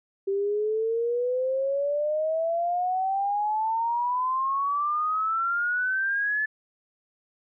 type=exponential sweep; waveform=sine; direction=up; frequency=389 to 1740 Hz; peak=-23 dBFS; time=0.27-6.46 s; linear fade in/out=10 ms; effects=none